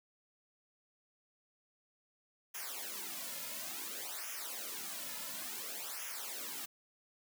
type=noise with flanger; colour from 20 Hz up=white; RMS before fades=-43 dBFS; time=2.54-6.66 s; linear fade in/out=10 ms; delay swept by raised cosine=0.23 to 2.63 ms; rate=0.57 Hz; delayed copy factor=-0.9; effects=high-pass 200 Hz 12 dB/octave